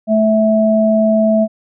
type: tone pair together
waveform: sine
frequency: 218.2 / 654 Hz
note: A3 / E5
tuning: -14 / -14 cents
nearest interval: octave + perfect fifth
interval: 1900 cents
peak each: -12 dBFS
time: 0.07-1.48 s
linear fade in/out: 50 ms
effects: none